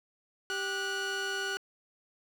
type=tone pair together; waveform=sawtooth; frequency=392 / 1465.5 Hz; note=G4 / F#6; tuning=0 / -17 cents; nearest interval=octave + major seventh; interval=2283 cents; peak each=-33 / -29 dBFS; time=0.5-1.57 s; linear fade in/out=0 ms; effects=low-pass 7000 Hz 12 dB/octave + 9-bit